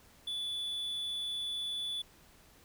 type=tone; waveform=triangle; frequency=3458 Hz; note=A7; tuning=31 cents flat; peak=-33 dBFS; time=0.27-2.02 s; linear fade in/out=5 ms; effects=pink hiss -61 dBFS RMS until 2.64 s